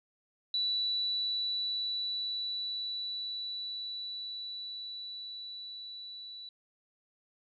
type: tone with level ramp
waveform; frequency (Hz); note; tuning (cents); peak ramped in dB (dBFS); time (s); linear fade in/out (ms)
sine; 3951; B7; 0; -28 to -43; 0.54-6.49; 2
effects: none